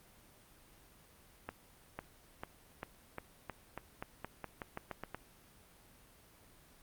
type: accelerating click train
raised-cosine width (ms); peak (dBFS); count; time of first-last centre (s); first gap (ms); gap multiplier
0.5; -25; 15; 1.49-5.146; 500; 0.89
effects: pink hiss -62 dBFS RMS until 6.82 s + Opus 32 kbps